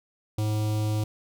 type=tone with notch filter; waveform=square; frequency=107 Hz; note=A2; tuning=48 cents flat; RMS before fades=-26 dBFS; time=0.38-1.04 s; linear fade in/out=5 ms; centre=1700 Hz; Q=0.8; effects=none